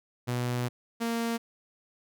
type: tone pair in turn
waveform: sawtooth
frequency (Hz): 122.6 / 231.4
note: B2 / A#3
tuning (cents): -12 / -13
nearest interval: major seventh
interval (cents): 1099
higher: second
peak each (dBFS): -24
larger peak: neither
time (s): 0.27-0.69 / 1-1.38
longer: first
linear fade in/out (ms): 20
effects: none